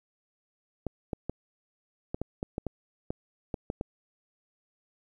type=clicks; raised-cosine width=2 ms; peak=-18 dBFS; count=12; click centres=0.867 / 1.132 / 1.296 / 2.145 / 2.216 / 2.429 / 2.581 / 2.667 / 3.105 / 3.542 / 3.701 / 3.811 s; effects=10-bit